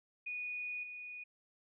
sine tone with level steps, 2467 Hz, D#7, 15 cents flat, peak -38 / -44 dBFS, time 0.26-1.24 s, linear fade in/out 10 ms, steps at 0.83 s, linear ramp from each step 5 ms, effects none

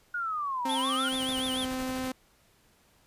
sine linear two-way sweep, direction down then up, 1456 to 868 to 1456 Hz, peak -29 dBFS, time 0.14-1.09 s, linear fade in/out 5 ms, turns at 0.73 s
sawtooth tone with pitch glide, 263.6 to 258.5 Hz, C4 to C4, +13 to -21 cents, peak -27 dBFS, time 0.65-2.12 s, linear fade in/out 5 ms, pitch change -34 cents, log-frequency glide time 0.78-1.59 s
square tone with vibrato, 3237 Hz, G#7, 45 cents flat, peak -32 dBFS, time 0.69-1.65 s, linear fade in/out 5 ms, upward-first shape triangle, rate 6.9 Hz, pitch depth 200 cents each way
pink noise with tremolo, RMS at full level -42 dBFS, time 1.12-2.1 s, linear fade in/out 0 ms, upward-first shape square, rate 12 Hz, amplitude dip 45%
effects pink hiss -64 dBFS RMS until 3.06 s + resampled to 32000 Hz

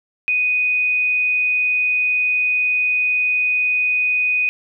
sine tone, 2489 Hz, D#7, in tune, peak -15 dBFS, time 0.28-4.49 s, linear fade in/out 0 ms, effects none

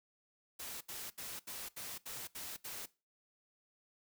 white noise bursts, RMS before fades -45 dBFS, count 8, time 0.59-2.861 s, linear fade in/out 10 ms, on 220 ms, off 73 ms, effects noise-tail reverb RT60 0.3 s tail -20 dB re dry

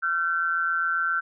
sine tone pair together, 1366.6 / 1534 Hz, F6 / G6, -38 / -38 cents, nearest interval major second, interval 200 cents, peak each -25 dBFS, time 0.02-1.21 s, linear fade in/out 20 ms, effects none

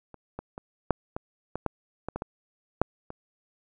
clicks, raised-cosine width 1 ms, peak -30 / -21 / -24 / -7 / -18 / -17 / -12 / -18 / -18 / -18 / -6 / -25 dBFS, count 12, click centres 0.143 / 0.39 / 0.579 / 0.907 / 1.165 / 1.556 / 1.663 / 2.086 / 2.16 / 2.221 / 2.816 / 3.104 s, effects none

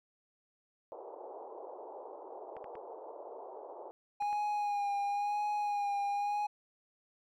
pink band-pass noise, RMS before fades -47 dBFS, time 0.92-3.91 s, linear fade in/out 0 ms, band 380 to 940 Hz, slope 48 dB/octave
clicks, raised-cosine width 0.5 ms, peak -36 dBFS, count 5, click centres 2.567 / 2.643 / 2.754 / 4.223 / 4.329 s
triangle tone with vibrato, 820 Hz, G#5, 22 cents flat, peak -29 dBFS, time 4.2-6.47 s, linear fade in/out 10 ms, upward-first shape sine, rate 0.97 Hz, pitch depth 29 cents each way
effects none

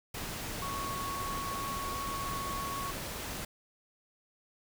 sine tone in noise, 1108.7 Hz, C#6, in tune, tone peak -36 dBFS, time 0.62-2.91 s, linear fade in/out 5 ms, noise pink, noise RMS -39 dBFS, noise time 0.14-3.45 s, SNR 0 dB, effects none

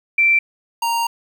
sine / square tone pair in turn, 2345 / 930.1 Hz, D7 / A#5, -3 / -4 cents, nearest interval octave + major third, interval 1601 cents, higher first, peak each -11 / -18 dBFS, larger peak first, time 0.18-0.39 / 0.82-1.07 s, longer second, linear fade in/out 5 ms, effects 8-bit

